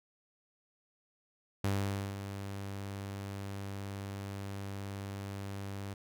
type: tone with ADSR envelope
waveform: sawtooth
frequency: 99 Hz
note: G2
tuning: 18 cents sharp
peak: -25 dBFS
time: 1.64-5.94 s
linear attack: 4 ms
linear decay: 500 ms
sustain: -10 dB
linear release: 6 ms
effects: none